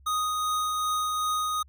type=tone with tremolo; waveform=square; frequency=1244.5 Hz; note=D#6; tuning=in tune; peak=-25 dBFS; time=0.06-1.63 s; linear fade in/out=10 ms; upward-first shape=triangle; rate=2.6 Hz; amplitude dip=25%; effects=added 68 Hz sine -52 dBFS peak until 1.68 s